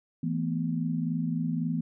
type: chord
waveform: sine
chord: E suspended fourth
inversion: none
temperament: equal with one note detuned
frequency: 164.81 / 223.2 / 246.9 Hz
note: E3 / A3 / B3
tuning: 0 / +25 / 0 cents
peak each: -29 / -34 / -31 dBFS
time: 0.23-1.81 s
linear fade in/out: 5 ms
effects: none